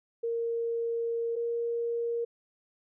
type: tone pair in turn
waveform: sine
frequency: 463.9 / 468.2 Hz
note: A#4 / A#4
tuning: -8 / +8 cents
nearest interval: unison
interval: 16 cents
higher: second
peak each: -28 dBFS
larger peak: neither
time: 0.23-1.36 / 1.36-2.25 s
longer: first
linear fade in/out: 10 ms
effects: none